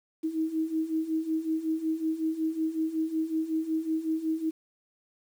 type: beating tone pair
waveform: sine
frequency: 315.4 / 320.8 Hz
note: D#4 / E4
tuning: +24 / -47 cents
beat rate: 5.4 Hz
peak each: -32 / -28 dBFS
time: 0.23-4.51 s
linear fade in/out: 20 ms
effects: 9-bit